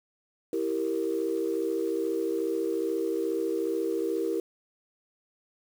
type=chord; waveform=sine; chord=E diminished; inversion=none; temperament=equal; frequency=329.6 / 392 / 466.2 Hz; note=E4 / G4 / Bb4; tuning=0 / 0 / 0 cents; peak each=-30 dBFS; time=0.53-4.4 s; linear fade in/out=2 ms; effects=tanh soft clip ceiling -17 dBFS + 8-bit